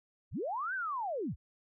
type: linear two-way sweep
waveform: sine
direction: up then down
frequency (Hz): 35 to 1600 to 35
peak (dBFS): -33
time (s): 0.31-1.36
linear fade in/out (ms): 50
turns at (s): 0.74
effects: none